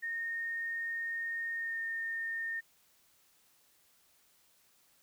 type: tone with pitch glide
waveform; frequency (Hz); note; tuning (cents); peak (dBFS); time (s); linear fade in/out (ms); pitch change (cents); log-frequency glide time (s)
sine; 1842 to 1826.1; A#6 to A#6; -21 to -36; -34; 0.02-2.61; 20; -15; 1.56-1.8
effects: white hiss -68 dBFS RMS until 5.02 s